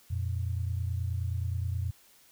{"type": "tone pair together", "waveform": "sine", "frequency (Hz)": [88, 117.47], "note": ["F2", "A#2"], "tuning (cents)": [14, 14], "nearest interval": "perfect fourth", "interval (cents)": 500, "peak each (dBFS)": [-30, -34], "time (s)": [0.1, 1.91], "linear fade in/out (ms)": 10, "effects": ["white hiss -60 dBFS RMS until 2.31 s"]}